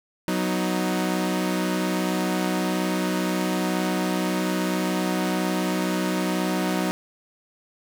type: chord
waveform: sawtooth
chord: B major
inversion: second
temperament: equal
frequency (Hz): 185 / 246.9 / 311.1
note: F#3 / B3 / D#4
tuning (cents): 0 / 0 / 0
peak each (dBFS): -21 / -27 / -23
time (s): 0.28-6.91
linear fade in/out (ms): 0
effects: none